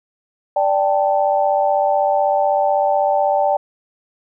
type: chord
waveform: sine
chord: D suspended fourth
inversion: none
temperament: equal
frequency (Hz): 587.3 / 784 / 880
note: D5 / G5 / A5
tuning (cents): 0 / 0 / 0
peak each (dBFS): -17 / -17 / -21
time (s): 0.56-3.57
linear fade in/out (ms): 5
effects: none